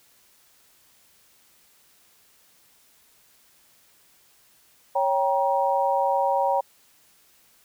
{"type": "chord", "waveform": "sine", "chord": "G diminished", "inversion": "second", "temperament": "equal with one note detuned", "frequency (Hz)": [554.4, 784, 946.4], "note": ["Db5", "G5", "Bb5"], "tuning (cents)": [0, 0, 26], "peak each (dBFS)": -24, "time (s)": [4.95, 6.61], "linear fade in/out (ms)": 10, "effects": ["white hiss -59 dBFS RMS until 7.64 s"]}